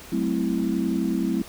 sine chord, F# half-diminished seventh, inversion none, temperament equal with one note detuned, 188.99 / 220 / 261.6 / 329.6 Hz, F#3 / A3 / C4 / E4, +37 / 0 / 0 / 0 cents, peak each -27 dBFS, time 0.12-1.42 s, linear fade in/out 5 ms, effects pink hiss -43 dBFS RMS until 1.48 s

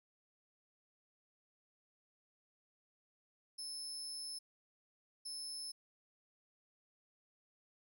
30% pulse tone bursts at uneven times, 5250 Hz, E8, 8 cents flat, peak -39 dBFS, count 2, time 3.58-4.39 / 5.25-5.72 s, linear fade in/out 10 ms, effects none

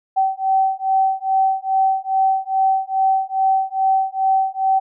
sine beating tone pair, 767 / 769.4 Hz, G5 / G5, -38 / -33 cents, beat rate 2.4 Hz, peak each -18 dBFS, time 0.16-4.8 s, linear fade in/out 20 ms, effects none

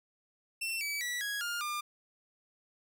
sawtooth tone with pitch steps, 2695 / 2293 / 1950.2 / 1659 / 1411.2 / 1200.5 Hz, E7 / D7 / B6 / G#6 / F6 / D6, +38 / -42 / -22 / -2 / +18 / +38 cents, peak -30 dBFS, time 0.61-1.81 s, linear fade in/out 10 ms, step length 200 ms, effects none

